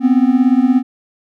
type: beating tone pair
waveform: triangle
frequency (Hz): 246.9 / 263.9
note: B3 / C4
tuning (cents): 0 / +15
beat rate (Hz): 17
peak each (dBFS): -10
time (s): 0-0.83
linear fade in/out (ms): 50
effects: none